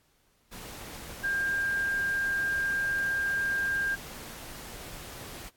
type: tone in noise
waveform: sine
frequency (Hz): 1600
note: G6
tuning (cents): +35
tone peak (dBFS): -26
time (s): 1.23-3.96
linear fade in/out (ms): 20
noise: pink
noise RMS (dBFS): -43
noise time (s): 0.51-5.5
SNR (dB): +14
effects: pink hiss -68 dBFS RMS until 5.56 s + AAC 64 kbps